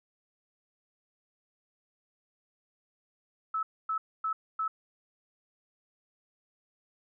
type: tone bursts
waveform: sine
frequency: 1303 Hz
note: E6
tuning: 20 cents flat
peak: -28 dBFS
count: 4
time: 3.54-4.68 s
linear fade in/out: 5 ms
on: 90 ms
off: 260 ms
effects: none